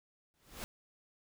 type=noise with exponential growth; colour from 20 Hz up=pink; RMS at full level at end=-40 dBFS; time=0.34-0.64 s; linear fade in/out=0 ms; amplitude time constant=64 ms; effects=none